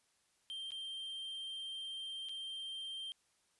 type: tone with dropouts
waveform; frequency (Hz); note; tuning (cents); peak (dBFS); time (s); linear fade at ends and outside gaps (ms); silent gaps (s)
triangle; 3158; G7; +12; -40; 0.5-3.12; 0; 0.706-0.719 / 2.287-2.293
effects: white hiss -75 dBFS RMS until 3.59 s + resampled to 24000 Hz